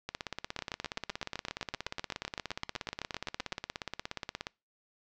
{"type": "two click trains", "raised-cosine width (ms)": 0.2, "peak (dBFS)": [-18, -17], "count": [75, 24], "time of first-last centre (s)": [[0.09, 4.469], [0.59, 3.527]], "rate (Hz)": [16.9, 7.83], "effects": ["noise-tail reverb RT60 0.3 s tail -26 dB re dry", "low-pass 6000 Hz 12 dB/octave"]}